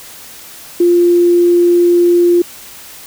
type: tone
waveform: sine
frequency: 348.6 Hz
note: F4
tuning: 3 cents flat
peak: -6 dBFS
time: 0.8-2.42 s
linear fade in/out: 5 ms
effects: white hiss -34 dBFS RMS until 3.06 s